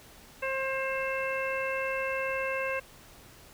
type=harmonic tone; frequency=532 Hz; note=C5; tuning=29 cents sharp; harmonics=1 / 2 / 3 / 4 / 5; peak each=-32 / -37 / -36 / -38 / -36 dBFS; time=0.42-2.8 s; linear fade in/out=10 ms; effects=pink hiss -53 dBFS RMS until 3.53 s